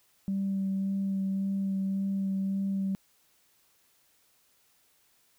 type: tone with vibrato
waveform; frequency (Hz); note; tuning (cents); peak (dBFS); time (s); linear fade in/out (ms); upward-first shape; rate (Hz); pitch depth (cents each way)
sine; 194.3; G3; -15; -26; 0.28-2.95; 0; sine; 1.8; 13
effects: tanh soft clip ceiling -23 dBFS + white hiss -67 dBFS RMS until 5.38 s